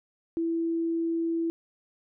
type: tone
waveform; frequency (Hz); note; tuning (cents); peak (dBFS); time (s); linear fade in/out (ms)
sine; 331.6; E4; +10; -25; 0.37-1.5; 0
effects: none